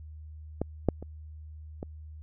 clicks, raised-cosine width 2 ms, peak -15 / -9 / -27 / -22 dBFS, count 4, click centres 0.616 / 0.887 / 1.026 / 1.829 s, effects added 77 Hz sine -42 dBFS peak until 2.22 s

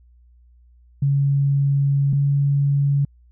sine tone pair in turn, 139.8 / 141.02 Hz, C#3 / C#3, +15 / +30 cents, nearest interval unison, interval 15 cents, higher second, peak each -15 dBFS, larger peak neither, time 1.02-2.13 / 2.13-3.05 s, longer first, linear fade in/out 5 ms, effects added 60 Hz sine -49 dBFS peak until 3.31 s

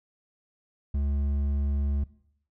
triangle tone with hard clipping, 70.9 Hz, C#2, 40 cents sharp, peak -26 dBFS, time 0.94-2.04 s, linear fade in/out 5 ms, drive 10 dB, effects noise-tail reverb RT60 0.7 s tail -19 dB re dry

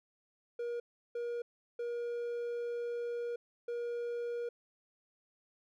triangle tone bursts at uneven times, 475.7 Hz, A#4, 35 cents sharp, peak -33 dBFS, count 4, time 0.59-0.8 / 1.15-1.42 / 1.79-3.36 / 3.68-4.49 s, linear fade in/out 5 ms, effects none

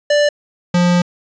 square tone pair in turn, 587.3 / 176.43 Hz, D5 / F3, 0 / +18 cents, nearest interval octave + major sixth, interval 2082 cents, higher first, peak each -11 dBFS, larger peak neither, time 0.1-0.29 / 0.74-1.02 s, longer second, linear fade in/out 5 ms, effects resampled to 16000 Hz + 7-bit

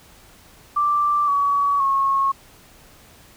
sine tone with pitch steps, 1174.7 / 1132.7 / 1092.2 Hz, D6 / C#6 / C#6, 0 / +37 / -26 cents, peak -16 dBFS, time 0.76-2.32 s, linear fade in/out 10 ms, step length 520 ms, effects pink hiss -49 dBFS RMS until 3.36 s

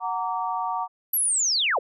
sine chord, Gb augmented, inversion none, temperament just, 740 / 925 / 1156.2 Hz, Gb5 / Bb5 / D6, 0 / -14 / -27 cents, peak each -29 / -28 / -30 dBFS, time 0-0.88 s, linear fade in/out 50 ms
sine linear sweep, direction down, 12000 to 392 Hz, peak -20 dBFS, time 1.13-1.79 s, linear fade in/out 5 ms
effects none

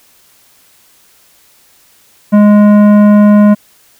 sine tone with tanh clipping, 207.6 Hz, G#3, in tune, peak -4 dBFS, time 2.32-3.55 s, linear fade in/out 20 ms, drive 13 dB, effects white hiss -47 dBFS RMS until 3.99 s

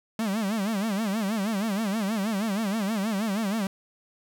45% pulse tone with vibrato, 208.9 Hz, G#3, 10 cents sharp, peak -25 dBFS, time 0.19-3.67 s, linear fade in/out 2 ms, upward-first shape sine, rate 6.3 Hz, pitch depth 160 cents each way, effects none

